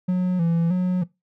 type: tone with vibrato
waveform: triangle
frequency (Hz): 174.61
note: F3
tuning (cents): 0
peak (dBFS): -16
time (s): 0.08-1.04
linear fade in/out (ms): 10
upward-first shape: square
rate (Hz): 1.6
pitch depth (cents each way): 72
effects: noise-tail reverb RT60 0.2 s tail -20 dB re dry